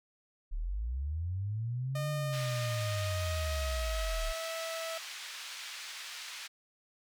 sine linear two-way sweep, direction up then down, 32.79 to 146.83 to 32.79 Hz, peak -32 dBFS, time 0.51-4.33 s, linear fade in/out 20 ms, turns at 2.1 s
sawtooth tone with pitch glide, 610 to 653.8 Hz, D#5 to E5, -34 to -14 cents, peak -33 dBFS, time 1.95-4.98 s, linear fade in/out 5 ms, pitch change +120 cents, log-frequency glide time 2.59-4.49 s
white band-pass noise, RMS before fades -44 dBFS, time 2.32-6.48 s, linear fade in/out 20 ms, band 1500 to 4500 Hz, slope 12 dB/octave
effects none

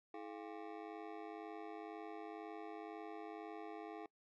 25% pulse ring-modulated tone, 375.1 Hz, F#4, 24 cents sharp, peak -40 dBFS, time 0.14-4.06 s, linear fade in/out 2 ms, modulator 51 Hz, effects noise-tail reverb RT60 0.1 s tail -24 dB re dry + low-pass 2000 Hz 12 dB/octave

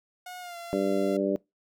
sawtooth tone with pitch glide, 725 to 685.1 Hz, F#5 to F5, -35 to -33 cents, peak -35 dBFS, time 0.26-1.17 s, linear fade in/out 5 ms, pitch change -98 cents, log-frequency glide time 0.4-0.57 s
harmonic tone, 98 Hz, G2, in tune, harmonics 2 / 3 / 4 / 5 / 6, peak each -31 / -29 / -29 / -34 / -29 dBFS, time 0.73-1.36 s, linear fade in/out 0 ms
effects noise-tail reverb RT60 0.2 s tail -23 dB re dry

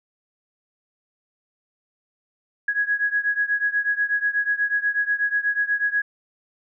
sine beating tone pair, 1661.2 / 1669.4 Hz, G#6 / G#6, 0 / +9 cents, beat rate 8.2 Hz, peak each -22 / -24 dBFS, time 2.68-6.02 s, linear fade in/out 5 ms, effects none

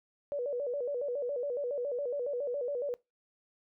sine tone with vibrato, 529 Hz, C5, 19 cents sharp, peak -31 dBFS, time 0.32-2.94 s, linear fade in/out 0 ms, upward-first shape square, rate 7.2 Hz, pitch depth 140 cents each way, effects noise-tail reverb RT60 0.2 s tail -21 dB re dry

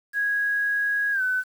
sine tone with pitch glide, 1655 to 1508.9 Hz, G#6 to F#6, -6 to +34 cents, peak -21 dBFS, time 0.13-1.44 s, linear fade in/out 50 ms, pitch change -160 cents, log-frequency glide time 1.12-1.22 s, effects 8-bit

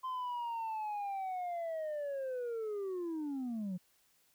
sine linear sweep, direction down, 1042 to 174.3 Hz, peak -33 dBFS, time 0.03-3.78 s, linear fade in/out 20 ms, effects tanh soft clip ceiling -35 dBFS + white hiss -71 dBFS RMS until 4.34 s

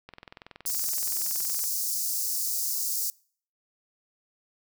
click train, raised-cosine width 0.3 ms, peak -27 dBFS, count 34, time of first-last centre 0.09-1.639 s, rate 21.3 Hz
white high-pass noise, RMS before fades -29 dBFS, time 0.66-3.1 s, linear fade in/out 0 ms, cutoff 4800 Hz, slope 48 dB/octave
effects noise-tail reverb RT60 0.5 s tail -25 dB re dry

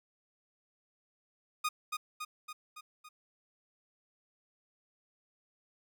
sawtooth tone with echo, 1234 Hz, D#6, 15 cents flat, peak -26 dBFS, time 1.64-1.69 s, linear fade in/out 10 ms, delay 280 ms, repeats 5, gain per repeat -4 dB, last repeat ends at 3.09 s, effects none

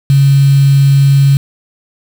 sine tone with quantisation, 138.59 Hz, C#3, in tune, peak -4 dBFS, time 0.1-1.37 s, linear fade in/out 0 ms, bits 4, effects none

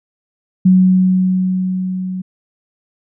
sine tone with level ramp, 185.4 Hz, F#3, 4 cents sharp, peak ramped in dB -5 to -20 dBFS, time 0.65-2.22 s, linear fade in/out 10 ms, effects none

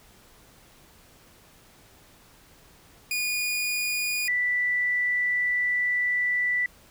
sawtooth / sine tone pair in turn, 2449 / 1972 Hz, D#7 / B6, -28 / -3 cents, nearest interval major third, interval 375 cents, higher first, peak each -22 dBFS, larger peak neither, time 3.11-4.28 / 4.28-6.66 s, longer second, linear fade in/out 2 ms, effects pink hiss -55 dBFS RMS until 6.9 s

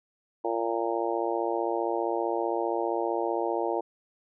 harmonic tone, 115.3 Hz, A#2, 19 cents flat, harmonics 3 / 4 / 5 / 6 / 7 / 8, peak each -31 / -32 / -33 / -34 / -34 / -35 dBFS, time 0.44-3.81 s, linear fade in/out 10 ms, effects none

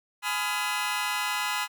20% pulse chord, F half-diminished seventh, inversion first, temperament just, 838.1 / 1005.8 / 1257.2 / 1396.9 Hz, Ab5 / Cb6 / Eb6 / F6, +16 / +31 / +18 / 0 cents, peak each -28 / -26 / -29 / -29 dBFS, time 0.22-1.68 s, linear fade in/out 50 ms, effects none

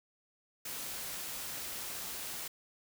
white noise, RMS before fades -41 dBFS, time 0.65-2.48 s, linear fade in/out 5 ms, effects none

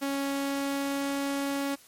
sawtooth tone with pitch glide, 277.2 to 278.8 Hz, C#4 to C#4, 0 to +10 cents, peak -24 dBFS, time 0.01-1.76 s, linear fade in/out 20 ms, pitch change +10 cents, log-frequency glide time 0.23-1.11 s, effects white hiss -55 dBFS RMS until 1.87 s + MP3 64 kbps

